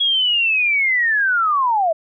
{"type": "linear sweep", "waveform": "sine", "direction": "down", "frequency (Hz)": [3337, 622.3], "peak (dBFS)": -14, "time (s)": [0, 1.93], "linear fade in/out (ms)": 10, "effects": []}